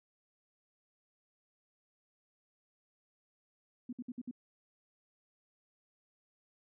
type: tone bursts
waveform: sine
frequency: 246.1 Hz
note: B3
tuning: 6 cents flat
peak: -38 dBFS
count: 5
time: 3.89-4.312 s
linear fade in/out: 5 ms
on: 38 ms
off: 58 ms
effects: none